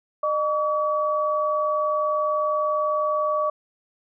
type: tone pair together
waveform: sine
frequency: 609 / 1139.1 Hz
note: D#5 / C#6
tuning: -37 / +47 cents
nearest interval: major seventh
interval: 1084 cents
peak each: -23 dBFS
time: 0.23-3.5 s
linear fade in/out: 5 ms
effects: none